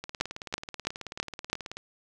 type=two click trains; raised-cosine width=0.2 ms; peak=-20 / -9 dBFS; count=33 / 5; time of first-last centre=0.04-1.77 / 0.21-1.53 s; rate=18.5 / 3.03 Hz; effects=none